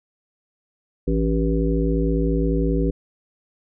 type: harmonic tone with a mistuned harmonic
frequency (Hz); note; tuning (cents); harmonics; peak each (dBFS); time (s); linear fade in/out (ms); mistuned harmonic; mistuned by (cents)
55.5; A1; +16; 1 / 3 / 5 / 7 / 9; -21 / -24 / -24 / -26 / -28; 1.07-2.91; 10; 9; -58
effects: none